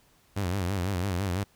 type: tone with vibrato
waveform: sawtooth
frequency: 93.6 Hz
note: F#2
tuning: 20 cents sharp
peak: -23 dBFS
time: 0.36-1.44 s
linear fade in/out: 10 ms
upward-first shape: sine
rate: 6 Hz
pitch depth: 140 cents each way
effects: pink hiss -63 dBFS RMS until 1.55 s